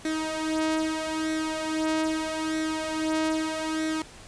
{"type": "tone with flanger", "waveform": "sawtooth", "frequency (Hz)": 315.4, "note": "D#4", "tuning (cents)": 24, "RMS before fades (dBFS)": -28, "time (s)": [0.05, 4.02], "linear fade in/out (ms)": 2, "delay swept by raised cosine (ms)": [0.51, 3.21], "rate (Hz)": 0.79, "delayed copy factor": 0.65, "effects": ["pink hiss -47 dBFS RMS until 4.27 s", "resampled to 22050 Hz"]}